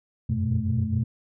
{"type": "tone cluster", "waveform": "sine", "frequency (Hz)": [89.2, 96.8, 118.8, 123, 217.5], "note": ["F2", "G2", "A#2", "B2", "A3"], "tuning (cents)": [37, -21, 33, -7, -20], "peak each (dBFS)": -28, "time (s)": [0.29, 1.04], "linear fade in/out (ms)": 10, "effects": ["tanh soft clip ceiling -13 dBFS"]}